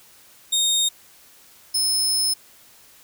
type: tone pair in turn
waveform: 25% pulse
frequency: 3700 / 5208 Hz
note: A#7 / E8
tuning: -14 / -22 cents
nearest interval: tritone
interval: 592 cents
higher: second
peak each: -14 dBFS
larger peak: neither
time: 0.52-0.89 / 1.74-2.34 s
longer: second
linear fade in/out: 10 ms
effects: white hiss -51 dBFS RMS until 3.03 s